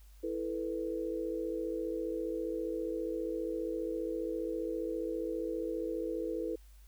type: chord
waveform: sine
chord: E suspended fourth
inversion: none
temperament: just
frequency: 329.6 / 439.5 / 494.4 Hz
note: E4 / A4 / B4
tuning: 0 / -2 / +2 cents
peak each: -37 / -38 / -38 dBFS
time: 0.23-6.56 s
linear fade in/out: 10 ms
effects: added 50 Hz sine -53 dBFS peak until 6.87 s + white hiss -67 dBFS RMS until 6.87 s